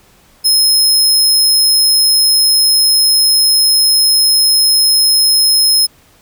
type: tone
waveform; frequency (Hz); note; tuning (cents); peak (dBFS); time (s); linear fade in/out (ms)
sawtooth; 5150; E8; -41; -5; 0.44-5.87; 20
effects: pink hiss -48 dBFS RMS until 6.21 s